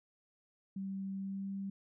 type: tone with pitch glide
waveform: sine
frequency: 193.8 to 195.94 Hz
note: G3 to G3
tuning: -20 to -1 cents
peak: -37 dBFS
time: 0.76-1.7 s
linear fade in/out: 5 ms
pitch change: +19 cents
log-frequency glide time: 1.15-1.49 s
effects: none